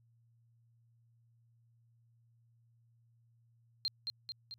sine tone with echo, 4180 Hz, C8, 2 cents flat, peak -31 dBFS, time 3.85-3.88 s, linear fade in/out 0 ms, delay 220 ms, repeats 3, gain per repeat -4 dB, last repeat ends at 4.54 s, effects added 116 Hz sine -66 dBFS peak until 4.58 s

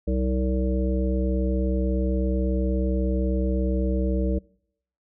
harmonic tone with a mistuned harmonic, 63.7 Hz, C2, 46 cents flat, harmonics 1 / 3 / 5 / 7 / 9, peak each -23 / -28 / -30 / -31 / -33 dBFS, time 0.07-4.39 s, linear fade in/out 10 ms, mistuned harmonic 7, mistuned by +38 cents, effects noise-tail reverb RT60 0.7 s tail -25 dB re dry

